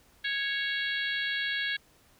harmonic tone, 553 Hz, C#5, 4 cents flat, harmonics 3 / 4 / 5 / 6 / 7 / 8, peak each -31 / -36 / -40 / -36 / -38 / -44 dBFS, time 0.24-1.77 s, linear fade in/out 10 ms, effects pink hiss -62 dBFS RMS until 2.19 s

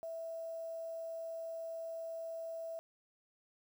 sine tone with quantisation, 657 Hz, E5, 6 cents flat, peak -40 dBFS, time 0.03-2.79 s, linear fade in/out 0 ms, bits 10, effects none

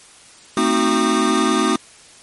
square tone cluster, 224.2 / 262.2 / 311.9 / 370.4 / 1213 Hz, A3 / C4 / D#4 / F#4 / D#6, +33 / +4 / +4 / +2 / -44 cents, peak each -22 dBFS, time 0.57-1.76 s, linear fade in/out 2 ms, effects white hiss -45 dBFS RMS until 2.22 s + MP3 48 kbps

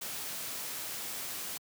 white noise, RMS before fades -39 dBFS, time 0.01-1.58 s, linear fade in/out 10 ms, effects high-pass 100 Hz 12 dB/octave

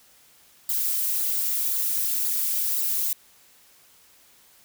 violet noise with flanger, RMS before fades -25 dBFS, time 0.69-3.13 s, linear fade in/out 2 ms, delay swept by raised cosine 0.33 to 5.63 ms, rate 1.9 Hz, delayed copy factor -0.6, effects white hiss -56 dBFS RMS until 4.64 s

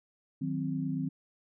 sine chord, C diminished, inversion first, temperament equal with one note detuned, 156.46 / 185 / 261.6 Hz, Eb3 / Gb3 / C4, +10 / 0 / 0 cents, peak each -34 / -37 / -33 dBFS, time 0.41-1.09 s, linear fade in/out 10 ms, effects none

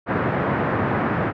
pink band-pass noise, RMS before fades -22 dBFS, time 0.06-1.33 s, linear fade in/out 50 ms, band 100 to 1800 Hz, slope 24 dB/octave, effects none

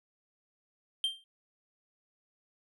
triangle tone with exponential decay, 3162 Hz, G7, 14 cents sharp, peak -23 dBFS, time 1.04-1.24 s, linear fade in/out 1 ms, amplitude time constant 42 ms, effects none

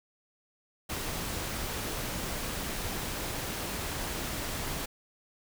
pink noise, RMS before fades -35 dBFS, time 0.89-4.86 s, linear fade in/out 10 ms, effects none

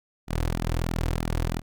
sawtooth tone with flanger, 41.2 Hz, E1, in tune, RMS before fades -27 dBFS, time 0.27-1.62 s, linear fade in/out 50 ms, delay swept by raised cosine 1.8 to 5.1 ms, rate 3.1 Hz, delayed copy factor -0.7, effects none

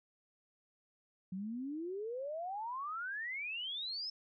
sine exponential sweep, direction up, 180.5 to 5300 Hz, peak -38 dBFS, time 1.32-4.1 s, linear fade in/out 5 ms, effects none

